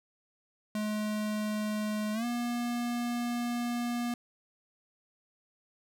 square tone with pitch glide, 212.3 to 239.7 Hz, G#3 to A#3, +38 to +48 cents, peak -31 dBFS, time 0.75-4.14 s, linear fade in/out 2 ms, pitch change +210 cents, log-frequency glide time 2.13-2.25 s, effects none

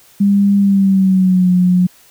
sine tone with pitch glide, 200.4 to 180.61 Hz, G3 to F#3, +38 to -42 cents, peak -8 dBFS, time 0.2-1.87 s, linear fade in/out 10 ms, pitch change -180 cents, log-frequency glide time 0.58-1.51 s, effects white hiss -47 dBFS RMS until 2.1 s

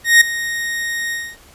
40% pulse tone with ADSR envelope, 1864.7 Hz, A#6, in tune, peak -3 dBFS, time 0.04-1.37 s, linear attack 170 ms, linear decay 8 ms, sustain -16 dB, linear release 250 ms, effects pink hiss -46 dBFS RMS until 1.54 s + resampled to 32000 Hz

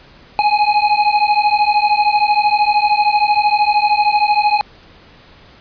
square beating tone pair, 829 / 842 Hz, G#5 / G#5, -3 / +24 cents, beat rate 13 Hz, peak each -15 dBFS, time 0.39-4.61 s, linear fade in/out 0 ms, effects pink hiss -44 dBFS RMS until 5.6 s + resampled to 11025 Hz

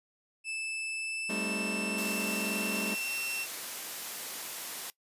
40% pulse tone with pitch glide, 2632 to 2700 Hz, E7 to E7, -3 to +41 cents, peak -33 dBFS, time 0.44-3.47 s, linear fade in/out 50 ms, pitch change +44 cents, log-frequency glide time 0.95-3.13 s
sawtooth chord, A half-diminished seventh, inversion third, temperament just, 198 / 220 / 264 / 316.8 Hz, G3 / A3 / C4 / Eb4, +18 / 0 / +16 / +31 cents, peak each -33 / -33 / -39 / -39 dBFS, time 1.29-2.95 s, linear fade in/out 10 ms
white high-pass noise, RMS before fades -39 dBFS, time 1.98-4.9 s, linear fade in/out 0 ms, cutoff 230 Hz, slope 12 dB/octave
effects noise-tail reverb RT60 0.1 s tail -20 dB re dry + resampled to 32000 Hz

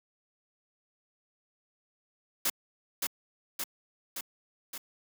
white noise with echo, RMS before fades -28 dBFS, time 2.45-2.5 s, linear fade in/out 5 ms, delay 570 ms, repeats 4, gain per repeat -3 dB, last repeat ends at 4.78 s, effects high-pass 150 Hz 12 dB/octave

